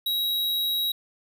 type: tone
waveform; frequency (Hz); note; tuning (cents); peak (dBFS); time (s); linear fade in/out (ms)
square; 3843; B7; -48; -24; 0.06-0.92; 5
effects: none